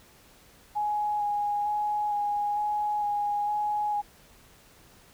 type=tone with vibrato; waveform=sine; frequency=830.6 Hz; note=G#5; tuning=in tune; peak=-25 dBFS; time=0.75-4.02 s; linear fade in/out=20 ms; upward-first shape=square; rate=1.1 Hz; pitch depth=12 cents each way; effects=pink hiss -56 dBFS RMS until 5.13 s